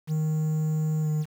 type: tone with pitch glide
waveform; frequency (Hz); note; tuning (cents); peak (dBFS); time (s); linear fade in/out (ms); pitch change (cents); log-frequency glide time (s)
triangle; 155.56 to 153.06; D#3 to D#3; 0 to -28; -21; 0.07-1.26; 50; -28; 1.01-1.08
effects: 8-bit